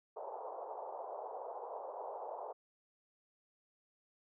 white band-pass noise, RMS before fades -45 dBFS, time 0.16-2.53 s, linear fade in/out 10 ms, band 440 to 940 Hz, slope 48 dB/octave, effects none

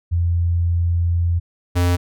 sine / square tone pair in turn, 85.7 / 88.21 Hz, F2 / F2, -32 / +18 cents, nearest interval unison, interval 50 cents, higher second, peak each -15 dBFS, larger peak neither, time 0.11-1.4 / 1.75-1.97 s, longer first, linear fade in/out 20 ms, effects none

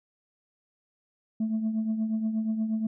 sine tone with tremolo, 220 Hz, A3, in tune, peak -21 dBFS, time 1.4-2.87 s, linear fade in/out 5 ms, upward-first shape triangle, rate 8.4 Hz, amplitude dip 65%, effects tanh soft clip ceiling -22 dBFS

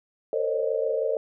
sine tone cluster, 451.6 / 521 / 547 / 614 Hz, A4 / C5 / C#5 / D#5, +45 / -7 / -23 / -23 cents, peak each -27 / -30 / -29 / -29 dBFS, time 0.33-1.17 s, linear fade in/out 2 ms, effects none

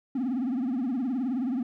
triangle tone with vibrato, 253.6 Hz, B3, 46 cents sharp, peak -23 dBFS, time 0.15-1.63 s, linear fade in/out 5 ms, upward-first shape triangle, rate 19 Hz, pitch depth 200 cents each way, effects tanh soft clip ceiling -20 dBFS

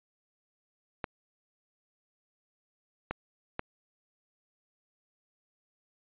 clicks, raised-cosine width 0.5 ms, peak -17 dBFS, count 3, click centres 1.042 / 3.11 / 3.594 s, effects resampled to 8000 Hz

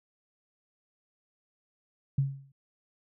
sine tone with exponential decay, 137.2 Hz, C#3, 17 cents flat, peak -20 dBFS, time 2.18-2.52 s, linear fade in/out 5 ms, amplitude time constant 72 ms, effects none

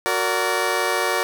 15% pulse chord, Gb augmented, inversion none, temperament just, 370 / 462.5 / 578.1 Hz, Gb4 / Bb4 / D5, 0 / -14 / -27 cents, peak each -18 dBFS, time 0.06-1.23 s, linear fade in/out 0 ms, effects none

